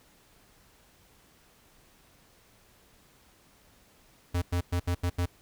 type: tone bursts at uneven times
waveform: square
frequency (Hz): 88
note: F2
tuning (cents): +14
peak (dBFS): -26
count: 6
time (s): 4.34-4.42 / 4.52-4.61 / 4.72-4.8 / 4.87-4.95 / 5.03-5.1 / 5.18-5.26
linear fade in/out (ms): 10
effects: pink hiss -61 dBFS RMS until 5.41 s